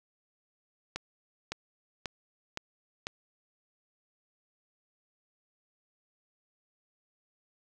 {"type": "accelerating click train", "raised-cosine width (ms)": 0.2, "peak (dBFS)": -17, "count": 5, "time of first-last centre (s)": [0.96, 3.069], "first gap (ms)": 560, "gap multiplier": 0.96, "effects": []}